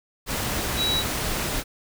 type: tone in noise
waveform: sine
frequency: 3900 Hz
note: B7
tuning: 23 cents flat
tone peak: -22 dBFS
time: 0.76-1.04 s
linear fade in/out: 50 ms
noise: pink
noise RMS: -27 dBFS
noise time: 0.26-1.64 s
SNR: +2 dB
effects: none